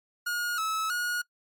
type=tone with pitch steps; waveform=45% pulse; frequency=1435 / 1298 / 1444 Hz; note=F6 / E6 / F#6; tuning=+47 / -27 / -43 cents; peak=-27 dBFS; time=0.26-1.22 s; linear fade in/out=10 ms; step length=320 ms; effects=noise-tail reverb RT60 0.1 s tail -23 dB re dry + MP3 96 kbps